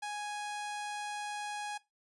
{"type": "tone", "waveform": "sawtooth", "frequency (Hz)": 830.6, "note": "G#5", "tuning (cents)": 0, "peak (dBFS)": -33, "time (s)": [0.02, 1.78], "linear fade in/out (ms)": 10, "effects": ["noise-tail reverb RT60 0.2 s tail -18 dB re dry", "resampled to 24000 Hz"]}